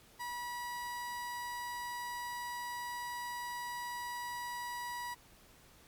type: tone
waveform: 30% pulse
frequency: 970 Hz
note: B5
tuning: 31 cents flat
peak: -36 dBFS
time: 0.19-5.15 s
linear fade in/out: 20 ms
effects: pink hiss -61 dBFS RMS until 5.87 s + MP3 96 kbps